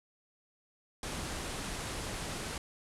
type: low-pass noise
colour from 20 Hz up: pink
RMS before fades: -39 dBFS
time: 1.03-2.58 s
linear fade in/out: 2 ms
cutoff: 11000 Hz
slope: 48 dB/octave
effects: none